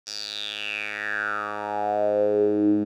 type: tone with band-pass filter sweep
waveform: 10% pulse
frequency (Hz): 104.4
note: G#2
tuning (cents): +10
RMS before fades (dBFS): -25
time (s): 0.06-2.85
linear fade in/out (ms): 20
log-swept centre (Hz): 5400 to 260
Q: 7.2
effects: none